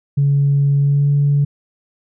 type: tone with pitch glide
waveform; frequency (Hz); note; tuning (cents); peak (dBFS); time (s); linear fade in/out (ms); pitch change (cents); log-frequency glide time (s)
sine; 141.1 to 143.24; C#3 to D3; +31 to -43; -10; 0.17-1.45; 10; +26; 0.78-1.1
effects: tanh soft clip ceiling -7 dBFS